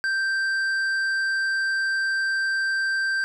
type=tone with tanh clipping; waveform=triangle; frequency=1568 Hz; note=G6; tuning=in tune; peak=-23 dBFS; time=0.04-3.24 s; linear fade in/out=0 ms; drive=12 dB; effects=none